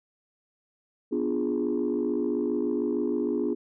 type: chord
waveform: sine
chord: B diminished seventh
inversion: none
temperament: equal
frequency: 246.9 / 293.7 / 349.2 / 415.3 Hz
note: B3 / D4 / F4 / Ab4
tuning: 0 / 0 / 0 / 0 cents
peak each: -29 dBFS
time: 1.11-3.55 s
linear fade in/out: 20 ms
effects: tanh soft clip ceiling -18 dBFS